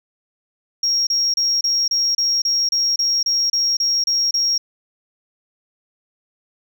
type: tone bursts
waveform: sine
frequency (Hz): 5588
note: F8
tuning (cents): 0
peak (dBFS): -14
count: 14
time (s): 0.83-4.58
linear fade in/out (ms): 5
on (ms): 240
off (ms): 30
effects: tanh soft clip ceiling -12 dBFS + 9-bit